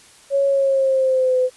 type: tone with pitch glide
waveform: sine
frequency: 554.4 to 508.4 Hz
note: C#5 to C5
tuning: 0 to -50 cents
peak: -14 dBFS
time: 0.3-1.5 s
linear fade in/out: 50 ms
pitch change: -150 cents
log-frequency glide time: 0.47-1.38 s
effects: white hiss -48 dBFS RMS until 1.56 s + resampled to 24000 Hz